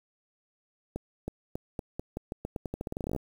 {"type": "accelerating click train", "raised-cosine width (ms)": 2, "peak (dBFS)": -20, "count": 23, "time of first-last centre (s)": [0.96, 3.163], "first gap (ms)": 320, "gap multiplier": 0.86, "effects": ["8-bit"]}